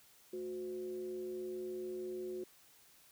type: tone with frequency modulation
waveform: sine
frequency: 365.5 Hz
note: F#4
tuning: 21 cents flat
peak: -39 dBFS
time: 0.33-2.44 s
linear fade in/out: 5 ms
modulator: 149 Hz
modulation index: 0.44
effects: white hiss -64 dBFS RMS until 3.11 s